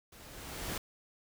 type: noise with level ramp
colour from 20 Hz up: pink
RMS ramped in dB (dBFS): -55 to -36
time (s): 0.12-0.78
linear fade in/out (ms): 5
effects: none